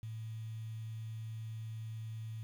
sine tone with quantisation, 111.3 Hz, A2, 20 cents sharp, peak -40 dBFS, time 0.03-2.43 s, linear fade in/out 0 ms, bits 10, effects none

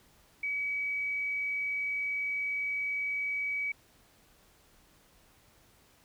sine tone, 2275 Hz, C#7, 44 cents sharp, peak -30 dBFS, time 0.43-3.72 s, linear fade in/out 5 ms, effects pink hiss -63 dBFS RMS until 6.04 s

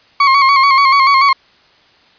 35% pulse tone with vibrato, 1097 Hz, C#6, 18 cents flat, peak -5 dBFS, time 0.2-1.33 s, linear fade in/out 5 ms, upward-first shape square, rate 6.9 Hz, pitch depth 46 cents each way, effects white hiss -49 dBFS RMS until 2.18 s + resampled to 11025 Hz

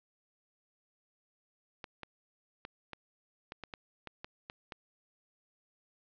clicks, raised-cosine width 0.3 ms, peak -26 dBFS, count 11, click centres 1.842 / 2.033 / 2.651 / 2.933 / 3.521 / 3.637 / 3.738 / 4.073 / 4.245 / 4.499 / 4.722 s, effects resampled to 11025 Hz + 9-bit

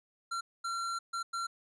square tone bursts at uneven times, 1366 Hz, F6, 39 cents flat, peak -34 dBFS, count 4, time 0.31-0.41 / 0.64-0.99 / 1.13-1.23 / 1.33-1.47 s, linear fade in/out 10 ms, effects resampled to 22050 Hz

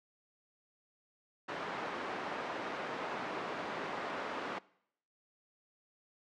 white band-pass noise, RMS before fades -40 dBFS, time 1.48-4.59 s, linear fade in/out 10 ms, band 230 to 1300 Hz, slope 12 dB/octave, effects noise-tail reverb RT60 0.7 s tail -22 dB re dry + low-pass 6000 Hz 12 dB/octave

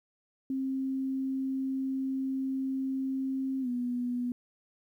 sine tone with pitch glide, 265.9 to 245.2 Hz, C4 to B3, +28 to -12 cents, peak -29 dBFS, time 0.5-4.32 s, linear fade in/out 2 ms, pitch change -140 cents, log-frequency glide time 3.61-3.68 s, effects 11-bit

